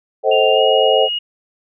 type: chord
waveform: sine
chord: A diminished seventh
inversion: none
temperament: just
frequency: 440 / 528 / 633.6 / 760.3 Hz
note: A4 / C5 / Eb5 / Gb5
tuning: 0 / +16 / +31 / +47 cents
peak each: -16 / -15 / -17 / -18 dBFS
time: 0.23-1.09 s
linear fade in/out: 50 ms
type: tone with pitch glide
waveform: sine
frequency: 2794 to 2876 Hz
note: F7 to F#7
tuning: 0 to -50 cents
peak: -18 dBFS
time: 0.31-1.19 s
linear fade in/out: 10 ms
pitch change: +50 cents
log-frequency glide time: 0.52-0.62 s
effects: none